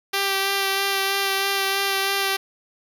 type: tone with vibrato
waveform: 5% pulse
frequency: 392 Hz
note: G4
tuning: in tune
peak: -9 dBFS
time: 0.13-2.37 s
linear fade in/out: 10 ms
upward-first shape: sine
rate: 3.1 Hz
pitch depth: 15 cents each way
effects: none